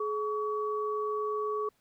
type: tone pair together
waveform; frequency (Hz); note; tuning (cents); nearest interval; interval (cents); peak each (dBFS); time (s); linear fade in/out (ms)
sine; 424 / 1132; G#4 / C#6; +36 / +36; octave + perfect fourth; 1700; -31 / -33; 0-1.69; 5
effects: pink hiss -71 dBFS RMS until 1.8 s